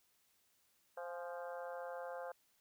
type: harmonic tone with a mistuned harmonic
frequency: 174.61 Hz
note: F3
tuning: in tune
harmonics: 3 / 4 / 5 / 6 / 7 / 8 / 9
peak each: -45 / -49 / -52 / -56 / -57 / -57 / -56 dBFS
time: 0.97-2.32 s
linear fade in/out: 5 ms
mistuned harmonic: 5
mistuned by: -50 cents
effects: white hiss -75 dBFS RMS until 2.6 s